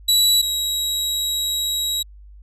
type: tone pair in turn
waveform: sawtooth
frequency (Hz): 3921 / 3849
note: B7 / B7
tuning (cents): -13 / -45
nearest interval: unison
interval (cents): 32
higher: first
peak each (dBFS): -10 / -17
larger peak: first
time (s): 0.08-0.42 / 0.42-2.03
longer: second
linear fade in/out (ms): 10
effects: added 50 Hz sine -40 dBFS peak until 2.42 s + resampled to 32000 Hz